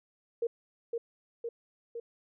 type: tone with echo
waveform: sine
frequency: 466.2 Hz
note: A#4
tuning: in tune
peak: -27 dBFS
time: 0.42-0.47 s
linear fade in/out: 5 ms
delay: 510 ms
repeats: 3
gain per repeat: -3 dB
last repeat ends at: 2 s
effects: none